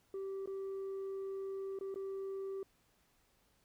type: tone with dropouts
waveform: sine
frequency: 388.3 Hz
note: G4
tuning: 16 cents flat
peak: -36 dBFS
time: 0.14-2.63 s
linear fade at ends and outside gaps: 2 ms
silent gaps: 0.459-0.474 / 1.789-1.81 / 1.943-1.958 s
effects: tanh soft clip ceiling -38 dBFS + pink hiss -73 dBFS RMS until 3.64 s